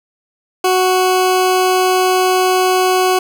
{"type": "tone", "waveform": "20% pulse", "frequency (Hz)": 370, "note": "F#4", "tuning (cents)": 0, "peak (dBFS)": -6, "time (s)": [0.64, 3.19], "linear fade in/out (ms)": 5, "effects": []}